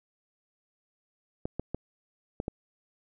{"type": "clicks", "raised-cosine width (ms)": 2, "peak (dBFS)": -18, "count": 5, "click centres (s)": [1.455, 1.596, 1.746, 2.401, 2.481], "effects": []}